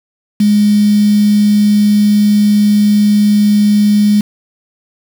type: tone with quantisation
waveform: sine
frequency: 207.7 Hz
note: G#3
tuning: in tune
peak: -6 dBFS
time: 0.4-4.21 s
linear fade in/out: 5 ms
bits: 4
effects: none